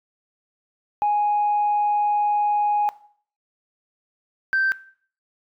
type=tone pair in turn; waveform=sine; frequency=830.6 / 1559.8 Hz; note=G#5 / G6; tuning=0 / -9 cents; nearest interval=major seventh; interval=1091 cents; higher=second; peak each=-16 dBFS; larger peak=neither; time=1.02-2.89 / 4.53-4.72 s; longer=first; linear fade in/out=0 ms; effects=noise-tail reverb RT60 0.5 s tail -18 dB re dry + tanh soft clip ceiling -14 dBFS